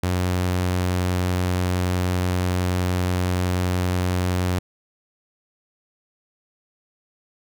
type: tone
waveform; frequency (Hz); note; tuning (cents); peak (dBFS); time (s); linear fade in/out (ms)
sawtooth; 90.6; F#2; -36; -16; 0.03-4.59; 5
effects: none